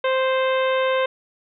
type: harmonic tone with a mistuned harmonic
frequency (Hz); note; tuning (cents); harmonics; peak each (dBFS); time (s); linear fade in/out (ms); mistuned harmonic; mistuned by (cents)
523; C5; -1; 1 / 2 / 3 / 4 / 5 / 6 / 7; -19 / -25 / -29 / -31 / -33 / -35 / -36; 0.04-1.06; 5; 6; -24
effects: none

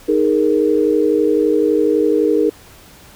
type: chord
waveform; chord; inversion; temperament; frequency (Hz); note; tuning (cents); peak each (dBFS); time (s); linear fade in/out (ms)
sine; D# suspended fourth; none; just; 311.1 / 414.8 / 466.7; D#4 / G#4 / A#4; 0 / -2 / +2; -16; 0.08-2.5; 10
effects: pink hiss -43 dBFS RMS until 3.15 s

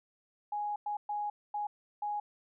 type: tone bursts at uneven times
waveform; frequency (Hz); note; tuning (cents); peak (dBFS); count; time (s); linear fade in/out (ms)
sine; 830.6; G#5; 0; -32; 5; 0.52-0.76 / 0.86-0.97 / 1.09-1.3 / 1.54-1.67 / 2.02-2.2; 5
effects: none

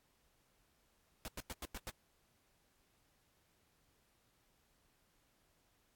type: noise bursts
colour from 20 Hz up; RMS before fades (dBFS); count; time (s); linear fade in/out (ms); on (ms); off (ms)
pink; -44; 6; 1.25-1.899; 0; 29; 95
effects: pink hiss -75 dBFS RMS until 5.95 s + AAC 64 kbps

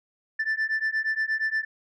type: beating tone pair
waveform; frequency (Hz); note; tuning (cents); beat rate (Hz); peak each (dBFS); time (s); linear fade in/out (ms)
sine; 1760 / 1768.5; A6 / A6; 0 / +8; 8.5; -25; 0.39-1.65; 10
effects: tanh soft clip ceiling -21 dBFS

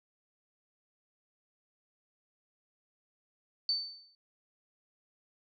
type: tone with exponential decay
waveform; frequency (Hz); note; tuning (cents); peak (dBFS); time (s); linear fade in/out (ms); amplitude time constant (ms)
sine; 4540; C#8; +41; -25; 3.69-4.15; 1; 98
effects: none

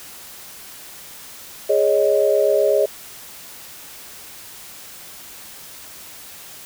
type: chord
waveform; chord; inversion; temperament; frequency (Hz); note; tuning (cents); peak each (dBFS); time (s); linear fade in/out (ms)
sine; Ab suspended fourth; none; equal; 415.3 / 554.4 / 622.3; Ab4 / Db5 / Eb5; 0 / 0 / 0; -18; 1.69-2.86; 10
effects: white hiss -39 dBFS RMS until 6.65 s

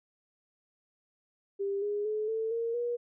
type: tone with pitch steps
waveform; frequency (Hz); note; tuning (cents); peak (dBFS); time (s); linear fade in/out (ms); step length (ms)
sine; 397.3 / 412.5 / 428.3 / 444.7 / 461.7 / 479.3; G4 / G#4 / A4 / A4 / A#4 / A#4; +23 / -12 / -47 / +18 / -17 / +48; -29; 1.59-2.97; 20; 230
effects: none

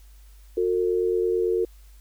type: tone pair together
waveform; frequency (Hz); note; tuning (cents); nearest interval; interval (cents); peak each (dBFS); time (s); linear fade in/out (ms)
sine; 362.7 / 451.7; F#4 / A4; -34 / +45; major third; 379; -23; 0.57-1.65; 5
effects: added 50 Hz sine -46 dBFS peak until 2 s + white hiss -60 dBFS RMS until 2 s

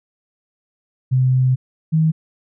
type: tone pair in turn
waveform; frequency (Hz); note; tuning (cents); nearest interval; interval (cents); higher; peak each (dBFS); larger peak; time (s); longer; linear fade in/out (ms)
sine; 128.9 / 158.88; C3 / D#3; -26 / +37; major third; 363; second; -12; neither; 1.11-1.56 / 1.92-2.12; first; 20
effects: none

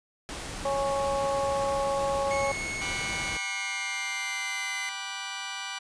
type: noise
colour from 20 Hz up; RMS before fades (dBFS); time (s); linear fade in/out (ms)
pink; -37; 0.29-3.37; 0
type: harmonic tone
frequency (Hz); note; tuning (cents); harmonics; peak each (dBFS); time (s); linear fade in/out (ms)
276.3; C#4; -6; 2 / 3 / 4; -27 / -31 / -33; 0.65-2.52; 5
type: tone with pitch glide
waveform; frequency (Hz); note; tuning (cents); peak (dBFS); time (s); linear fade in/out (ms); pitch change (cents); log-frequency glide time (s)
45% pulse; 2188 to 2041; C#7 to C7; -23 to -44; -32; 2.31-4.89; 0; -121; 3.25-4.75
type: chord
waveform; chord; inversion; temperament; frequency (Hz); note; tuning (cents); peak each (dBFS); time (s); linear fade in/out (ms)
15% pulse; G major seventh; none; just; 784 / 980 / 1176 / 1470; G5 / B5 / D6 / F#6; 0 / -14 / +2 / -12; -34; 2.81-5.79; 10
effects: resampled to 22050 Hz

